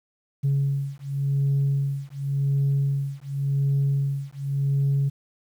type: beating tone pair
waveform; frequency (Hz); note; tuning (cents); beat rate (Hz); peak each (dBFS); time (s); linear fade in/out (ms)
sine; 138.59 / 139.49; C#3 / C#3; 0 / +11; 0.9; -23; 0.43-5.1; 20
effects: tanh soft clip ceiling -16 dBFS + 9-bit